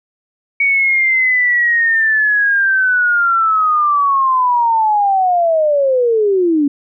sine linear sweep, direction down, 2248 to 276.5 Hz, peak -10 dBFS, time 0.6-6.68 s, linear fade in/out 5 ms, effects none

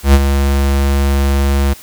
square tone with ADSR envelope, 69.3 Hz, C#2, in tune, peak -3 dBFS, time 0.03-1.74 s, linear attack 110 ms, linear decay 43 ms, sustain -8 dB, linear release 15 ms, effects white hiss -37 dBFS RMS until 1.82 s

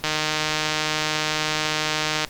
click train, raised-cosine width 0.2 ms, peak -5 dBFS, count 341, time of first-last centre 0.04-2.248 s, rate 154 Hz, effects pink hiss -44 dBFS RMS until 2.29 s + Opus 48 kbps

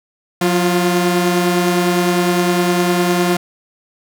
sawtooth tone pair together, 179.51 / 349.2 Hz, F3 / F4, +48 / 0 cents, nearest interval octave, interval 1152 cents, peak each -12 dBFS, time 0.41-3.37 s, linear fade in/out 5 ms, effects none

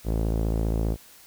sawtooth tone with low-pass filter, 55 Hz, A1, in tune, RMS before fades -25 dBFS, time 0.04-0.97 s, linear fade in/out 50 ms, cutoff 530 Hz, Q 1.2, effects white hiss -51 dBFS RMS until 1.26 s

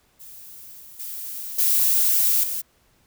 violet noise with level steps, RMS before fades -42 / -44 / -33 / -19 / -27 dBFS, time 0.19-2.62 s, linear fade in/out 20 ms, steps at 0.79 / 0.99 / 1.58 / 2.43 s, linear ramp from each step 10 ms, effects pink hiss -62 dBFS RMS until 3.06 s

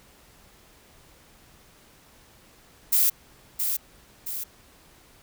violet noise with echo, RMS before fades -20 dBFS, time 2.92-3.1 s, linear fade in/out 10 ms, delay 670 ms, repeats 2, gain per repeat -6 dB, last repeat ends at 4.44 s, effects pink hiss -55 dBFS RMS until 5.22 s

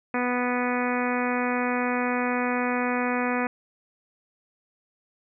harmonic tone, 246.9 Hz, B3, in tune, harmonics 1 / 2 / 3 / 4 / 5 / 6 / 7 / 8 / 9 / 10, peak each -27 / -30 / -32 / -33 / -34 / -35 / -35 / -36 / -37 / -37 dBFS, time 0.14-3.47 s, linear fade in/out 2 ms, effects none

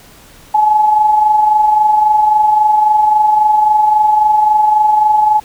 sine tone with amplitude modulation, 852 Hz, G#5, 44 cents sharp, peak -5 dBFS, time 0.54-5.4 s, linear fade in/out 10 ms, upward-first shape sine, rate 23.7 Hz, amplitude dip 45%, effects pink hiss -41 dBFS RMS until 5.44 s

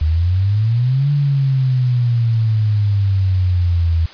sine exponential two-way sweep, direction up then down, 75.3 to 145.3 to 80.9 Hz, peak -12 dBFS, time 0.01-4.06 s, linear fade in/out 5 ms, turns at 1.11 s, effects white hiss -38 dBFS RMS until 4.13 s + resampled to 11025 Hz

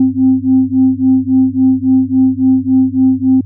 sine beating tone pair, 259.5 / 263.1 Hz, C4 / C4, -14 / +10 cents, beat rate 3.6 Hz, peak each -10 dBFS, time 0-3.41 s, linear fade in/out 5 ms, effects tanh soft clip ceiling -1 dBFS + added 99 Hz sine -25 dBFS peak until 3.45 s

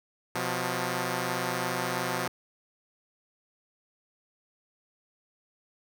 5% pulse tone pair together, 126.41 / 178.2 Hz, B2 / F3, +41 / +35 cents, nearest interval tritone, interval 594 cents, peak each -20 dBFS, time 0.35-2.28 s, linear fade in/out 5 ms, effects none

